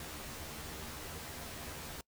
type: noise with comb filter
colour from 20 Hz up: pink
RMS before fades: -45 dBFS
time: 0-2.01 s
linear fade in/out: 2 ms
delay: 13 ms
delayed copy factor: +0.8
effects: noise-tail reverb RT60 0.1 s tail -23 dB re dry